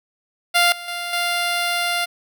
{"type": "tone with level steps", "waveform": "10% pulse", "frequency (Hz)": 698, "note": "F5", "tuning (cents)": -1, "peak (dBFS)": [-5, -23, -17, -11], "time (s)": [0.54, 2.06], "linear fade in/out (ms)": 20, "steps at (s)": [0.72, 0.88, 1.13], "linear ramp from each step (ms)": 2, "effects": []}